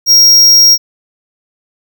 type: tone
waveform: square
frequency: 5600 Hz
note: F8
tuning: 4 cents sharp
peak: -3 dBFS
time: 0.06-0.78 s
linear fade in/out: 50 ms
effects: none